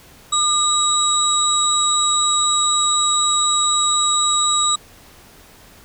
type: tone cluster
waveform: sine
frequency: 1210 / 3826 / 7800 Hz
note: D#6 / A#7 / B8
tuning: -49 / +44 / -23 cents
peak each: -19 dBFS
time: 0.32-4.76 s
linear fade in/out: 10 ms
effects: pink hiss -46 dBFS RMS until 5.84 s